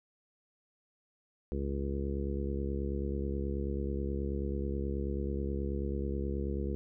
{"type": "harmonic tone", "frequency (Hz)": 69.3, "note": "C#2", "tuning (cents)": 0, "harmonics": [1, 2, 3, 4, 5, 6, 7], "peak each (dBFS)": [-34, -42, -39, -46, -40, -42, -44], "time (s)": [1.52, 6.75], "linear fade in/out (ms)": 0, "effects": []}